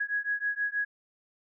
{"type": "beating tone pair", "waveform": "sine", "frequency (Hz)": [1661.2, 1667.5], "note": ["G#6", "G#6"], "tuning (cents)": [0, 7], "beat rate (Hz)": 6.3, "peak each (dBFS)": -31, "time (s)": [0, 0.85], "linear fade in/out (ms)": 10, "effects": []}